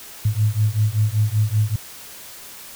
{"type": "beating tone pair", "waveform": "sine", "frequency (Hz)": [104.5, 109.7], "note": ["G#2", "A2"], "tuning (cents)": [11, -5], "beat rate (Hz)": 5.2, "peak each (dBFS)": -19, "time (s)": [0.25, 1.76], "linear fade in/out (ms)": 5, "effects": ["white hiss -39 dBFS RMS until 2.75 s"]}